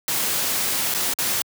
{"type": "noise with dropouts", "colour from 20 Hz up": "white", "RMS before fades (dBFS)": -23, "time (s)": [0.08, 1.42], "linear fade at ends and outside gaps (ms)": 1, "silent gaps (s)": [[0.94, 0.947], [1.137, 1.187]], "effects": ["high-pass 100 Hz 12 dB/octave"]}